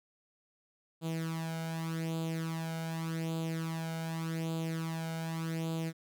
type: tone with flanger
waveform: sawtooth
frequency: 163 Hz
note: E3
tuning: 19 cents flat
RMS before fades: -36 dBFS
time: 1.01-5.93 s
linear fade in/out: 50 ms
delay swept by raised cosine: 0.26 to 1.36 ms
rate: 0.85 Hz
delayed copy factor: +0.7
effects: none